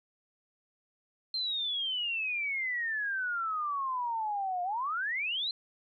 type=exponential two-way sweep; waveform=sine; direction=down then up; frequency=4186 to 702 to 4186 Hz; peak=-30 dBFS; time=1.34-5.51 s; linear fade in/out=2 ms; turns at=4.63 s; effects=none